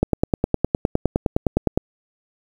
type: click train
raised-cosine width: 2 ms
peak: -3 dBFS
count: 18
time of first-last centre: 0.03-1.775 s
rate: 9.74 Hz
effects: 7-bit